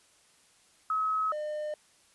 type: tone pair in turn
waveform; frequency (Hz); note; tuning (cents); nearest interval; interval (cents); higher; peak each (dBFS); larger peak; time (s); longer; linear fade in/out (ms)
sine / triangle; 1281 / 604.6; E6 / D#5; -50 / -50; octave + minor second; 1300; first; -26 / -30; first; 0.9-1.32 / 1.32-1.74; neither; 2
effects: white hiss -63 dBFS RMS until 2.14 s + resampled to 24000 Hz